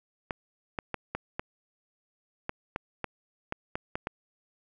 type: clicks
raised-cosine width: 0.5 ms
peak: -16 dBFS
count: 12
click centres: 0.308 / 0.788 / 0.943 / 1.15 / 1.395 / 2.494 / 2.761 / 3.043 / 3.524 / 3.755 / 3.955 / 4.071 s
effects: none